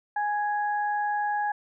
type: tone pair together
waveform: sine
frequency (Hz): 830.6 / 1661.2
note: G#5 / G#6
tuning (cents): 0 / 0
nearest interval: octave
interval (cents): 1200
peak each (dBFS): -25 / -32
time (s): 0.16-1.52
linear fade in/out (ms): 5
effects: none